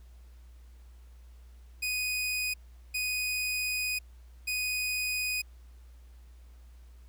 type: tone bursts at uneven times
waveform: sawtooth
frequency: 2489 Hz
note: D#7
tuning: in tune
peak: -26 dBFS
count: 3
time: 1.82-2.54 / 2.94-3.99 / 4.47-5.42 s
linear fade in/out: 10 ms
effects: added 60 Hz sine -49 dBFS peak until 7.08 s + pink hiss -67 dBFS RMS until 7.08 s